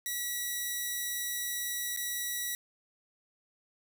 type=tone with dropouts; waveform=5% pulse; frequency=1938 Hz; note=B6; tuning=33 cents flat; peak=-22 dBFS; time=0.06-2.55 s; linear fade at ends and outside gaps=1 ms; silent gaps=1.964-1.972 s; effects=none